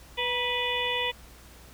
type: harmonic tone with a mistuned harmonic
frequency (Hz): 493.9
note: B4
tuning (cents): 0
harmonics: 1 / 2 / 4 / 5 / 6 / 7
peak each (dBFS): -33 / -33 / -33 / -33 / -33 / -33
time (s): 0.17-1.12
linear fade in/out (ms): 20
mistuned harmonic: 2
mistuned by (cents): -48
effects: added 60 Hz sine -51 dBFS peak until 1.73 s + pink hiss -52 dBFS RMS until 1.73 s